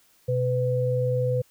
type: tone pair together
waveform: sine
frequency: 125.8 / 501.6 Hz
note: B2 / B4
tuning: +32 / +27 cents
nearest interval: 2 octaves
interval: 2395 cents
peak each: -24 dBFS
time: 0.28-1.42 s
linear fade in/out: 10 ms
effects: white hiss -61 dBFS RMS until 1.5 s